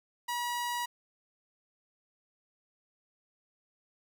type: tone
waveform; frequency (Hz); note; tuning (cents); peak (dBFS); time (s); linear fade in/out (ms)
sawtooth; 964; B5; -42; -28; 0.28-0.86; 10
effects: none